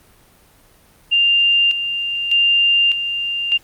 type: tone with tremolo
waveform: sine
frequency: 2794 Hz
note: F7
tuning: in tune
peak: -11 dBFS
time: 1.11-3.58 s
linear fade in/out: 20 ms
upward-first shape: square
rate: 0.83 Hz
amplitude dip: 60%
effects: pink hiss -51 dBFS RMS until 3.63 s + Opus 32 kbps